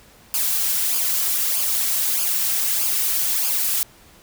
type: noise with flanger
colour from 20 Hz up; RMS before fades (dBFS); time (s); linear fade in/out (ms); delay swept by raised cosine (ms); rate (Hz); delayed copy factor
blue; -21; 0.34-3.83; 0; 0.51 to 3.41; 1.6; -0.65
effects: pink hiss -50 dBFS RMS until 4.22 s